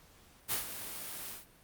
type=noise with ADSR envelope; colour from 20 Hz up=white; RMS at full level=-31 dBFS; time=0.48-1.46 s; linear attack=38 ms; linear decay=120 ms; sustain=-11 dB; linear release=160 ms; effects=pink hiss -61 dBFS RMS until 1.63 s + Opus 48 kbps